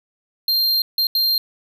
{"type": "tone bursts at uneven times", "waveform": "square", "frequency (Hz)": 4186, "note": "C8", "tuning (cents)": 0, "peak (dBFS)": -16, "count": 3, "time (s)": [[0.48, 0.82], [0.98, 1.07], [1.15, 1.38]], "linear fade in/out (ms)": 2, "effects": []}